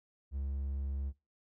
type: tone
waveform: triangle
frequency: 68.9 Hz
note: C#2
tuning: 10 cents flat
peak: -32 dBFS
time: 0.31-1.13 s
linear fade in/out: 50 ms
effects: noise-tail reverb RT60 0.3 s tail -23 dB re dry